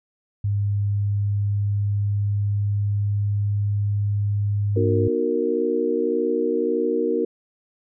sine tone with pitch glide, 101.6 to 102.37 Hz, G#2 to G#2, -38 to -24 cents, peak -19 dBFS, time 0.44-5.08 s, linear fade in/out 5 ms, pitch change +14 cents, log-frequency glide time 0.63-3.7 s
sine chord, B major seventh, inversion none, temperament just, 246.9 / 308.7 / 370.4 / 463 Hz, B3 / D#4 / F#4 / A#4, 0 / -14 / +2 / -12 cents, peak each -28 / -26 / -25 / -22 dBFS, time 4.76-7.25 s, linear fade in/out 5 ms
effects none

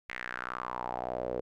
sawtooth tone with band-pass filter sweep, 61.74 Hz, B1, in tune, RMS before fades -37 dBFS, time 0.09-1.41 s, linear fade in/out 5 ms, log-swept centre 2100 to 470 Hz, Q 4.5, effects none

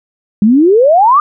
sine exponential sweep, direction up, 197.9 to 1235 Hz, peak -4 dBFS, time 0.42-1.2 s, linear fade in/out 2 ms, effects none

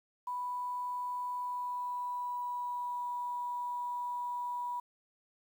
sine tone with pitch glide, 987.8 to 974.8 Hz, B5 to B5, 0 to -23 cents, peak -34 dBFS, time 0.27-4.8 s, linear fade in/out 5 ms, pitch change -23 cents, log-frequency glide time 1.36-3.09 s, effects 10-bit

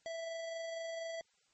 square tone with amplitude modulation, 660 Hz, E5, 2 cents sharp, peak -39 dBFS, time 0.06-1.21 s, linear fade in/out 0 ms, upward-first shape sine, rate 24.2 Hz, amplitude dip 25%, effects white hiss -73 dBFS RMS until 1.53 s + MP3 32 kbps

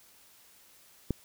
click, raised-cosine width 3 ms, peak -15 dBFS, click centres 1.107 s, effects white hiss -59 dBFS RMS until 1.24 s

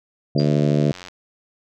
harmonic tone, 73.42 Hz, D2, in tune, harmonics 2 / 3 / 4 / 5 / 6 / 7 / 8 / 9, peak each -18 / -22 / -24 / -26 / -28 / -29 / -30 / -31 dBFS, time 0.35-0.92 s, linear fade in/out 5 ms
sine tone with exponential decay, 4779 Hz, D8, 29 cents sharp, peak -24 dBFS, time 0.38-0.5 s, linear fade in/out 5 ms, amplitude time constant 25 ms
click train, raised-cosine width 0.2 ms, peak -19 dBFS, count 63, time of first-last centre 0.4-1.084 s, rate 90.6 Hz
effects none

